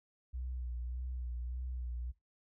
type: tone with vibrato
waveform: sine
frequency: 61.6 Hz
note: B1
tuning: 4 cents flat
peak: -36 dBFS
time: 0.33-2.12 s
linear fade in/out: 20 ms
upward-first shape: sine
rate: 1.7 Hz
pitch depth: 45 cents each way
effects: noise-tail reverb RT60 0.2 s tail -20 dB re dry + tanh soft clip ceiling -33 dBFS